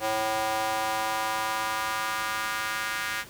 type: tone with high-pass filter sweep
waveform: square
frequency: 109.6 Hz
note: A2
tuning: 6 cents flat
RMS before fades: -29 dBFS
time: 0-3.25 s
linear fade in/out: 50 ms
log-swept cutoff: 630 to 1600 Hz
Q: 2.1
effects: pink hiss -47 dBFS RMS until 3.29 s + high-pass 60 Hz 12 dB/octave